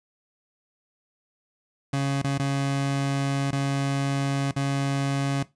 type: tone with dropouts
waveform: 30% pulse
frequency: 138.59 Hz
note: C#3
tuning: in tune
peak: -20 dBFS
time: 1.93-5.43 s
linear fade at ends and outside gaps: 5 ms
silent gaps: 2.219-2.242 / 2.38-2.395 / 3.509-3.527 / 4.513-4.562 s
effects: noise-tail reverb RT60 0.2 s tail -17 dB re dry + resampled to 22050 Hz